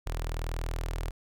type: tone with notch filter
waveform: sawtooth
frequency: 40.57 Hz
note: E1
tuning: 27 cents flat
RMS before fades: -33 dBFS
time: 0.06-1.11 s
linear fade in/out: 10 ms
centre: 210 Hz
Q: 0.93
effects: none